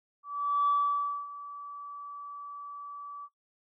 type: tone with ADSR envelope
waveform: sine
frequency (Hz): 1152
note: D6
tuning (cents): -34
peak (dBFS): -21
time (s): 0.23-3.29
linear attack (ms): 450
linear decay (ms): 590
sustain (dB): -18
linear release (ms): 50
effects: noise-tail reverb RT60 0.1 s tail -19 dB re dry + tanh soft clip ceiling -18 dBFS